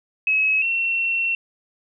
sine tone pair in turn, 2567 / 2715 Hz, E7 / F7, -47 / -50 cents, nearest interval minor second, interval 97 cents, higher second, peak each -16 / -19 dBFS, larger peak first, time 0.27-0.62 / 0.62-1.35 s, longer second, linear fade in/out 2 ms, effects none

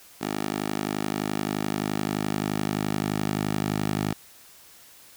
10% pulse tone with high-pass filter sweep, 51.6 Hz, G#1, 10 cents flat, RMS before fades -28 dBFS, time 0.21-4.13 s, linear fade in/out 5 ms, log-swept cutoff 280 to 140 Hz, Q 0.98, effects white hiss -51 dBFS RMS until 5.16 s

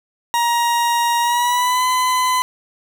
40% pulse tone with pitch glide, 944 to 1011.8 Hz, A#5 to B5, +22 to +42 cents, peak -14 dBFS, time 0.34-2.42 s, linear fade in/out 0 ms, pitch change +120 cents, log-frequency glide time 1.2-1.84 s, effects none

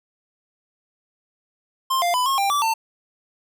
square tone with pitch steps, 1053 / 698 / 999 / 1082 / 793 / 1159 / 897 Hz, C6 / F5 / B5 / C#6 / G5 / D6 / A5, +11 / -1 / +20 / -42 / +20 / -23 / +33 cents, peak -19 dBFS, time 1.9-2.74 s, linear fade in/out 10 ms, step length 120 ms, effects none

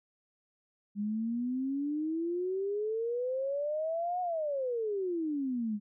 sine exponential two-way sweep, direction up then down, 201.8 to 733 to 201.8 Hz, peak -30 dBFS, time 0.95-5.8 s, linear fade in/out 50 ms, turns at 4.21 s, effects none

